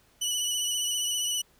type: tone with vibrato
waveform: 20% pulse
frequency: 2960 Hz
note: F#7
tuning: in tune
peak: -21 dBFS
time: 0.21-1.42 s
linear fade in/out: 10 ms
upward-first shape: sine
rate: 15 Hz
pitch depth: 24 cents each way
effects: pink hiss -63 dBFS RMS until 1.59 s